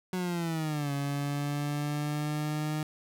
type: linear two-way sweep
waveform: 30% pulse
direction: down then up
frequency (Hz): 185 to 140.7 to 153.5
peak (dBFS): -27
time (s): 0.13-2.83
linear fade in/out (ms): 2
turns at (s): 0.92
effects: none